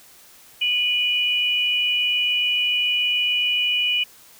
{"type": "tone pair together", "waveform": "sine", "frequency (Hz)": [2463, 2944], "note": ["D#7", "F#7"], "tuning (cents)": [-18, -9], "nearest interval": "minor third", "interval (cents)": 309, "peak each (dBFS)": [-22, -20], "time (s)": [0.61, 4.04], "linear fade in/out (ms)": 10, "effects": ["white hiss -49 dBFS RMS until 4.39 s"]}